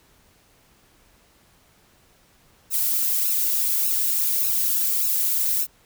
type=noise with flanger; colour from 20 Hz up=violet; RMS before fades=-22 dBFS; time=2.7-5.67 s; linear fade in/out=50 ms; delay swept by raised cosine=0.74 to 3.24 ms; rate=1.7 Hz; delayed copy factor=+0.85; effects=pink hiss -58 dBFS RMS until 5.85 s